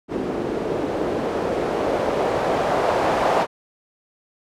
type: noise with low-pass filter sweep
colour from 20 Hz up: blue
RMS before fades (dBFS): -22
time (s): 0.08-3.47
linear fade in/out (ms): 50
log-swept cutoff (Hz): 350 to 740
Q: 1.7
effects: none